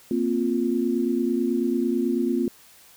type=chord; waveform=sine; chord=Bb suspended second; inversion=none; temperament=just; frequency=233.1 / 262.2 / 349.6 Hz; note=Bb3 / C4 / F4; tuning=0 / +4 / +2 cents; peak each=-25 dBFS; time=0.11-2.48 s; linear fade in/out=2 ms; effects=white hiss -52 dBFS RMS until 2.96 s